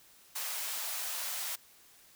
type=high-pass noise; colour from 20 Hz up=white; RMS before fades=-37 dBFS; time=0.35-1.56 s; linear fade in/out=10 ms; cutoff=610 Hz; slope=24 dB/octave; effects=white hiss -60 dBFS RMS until 2.15 s